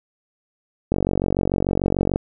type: click train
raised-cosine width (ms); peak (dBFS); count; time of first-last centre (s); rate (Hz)
2; -6; 59; 0.92-2.159; 46.8
effects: none